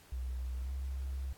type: tone with pitch glide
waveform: sine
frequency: 63 to 66.52 Hz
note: B1 to C2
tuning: +35 to +29 cents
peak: -35 dBFS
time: 0.12-1.33 s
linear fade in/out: 5 ms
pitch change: +94 cents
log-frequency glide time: 0.61-0.71 s
effects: pink hiss -60 dBFS RMS until 1.37 s + AAC 64 kbps